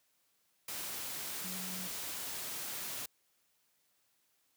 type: tone in noise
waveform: sine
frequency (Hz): 185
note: F#3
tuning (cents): 0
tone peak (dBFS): -45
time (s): 1.44-1.87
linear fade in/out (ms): 5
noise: white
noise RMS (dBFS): -41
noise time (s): 0.68-3.06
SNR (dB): -7
effects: white hiss -75 dBFS RMS until 4.56 s + high-pass 80 Hz 12 dB/octave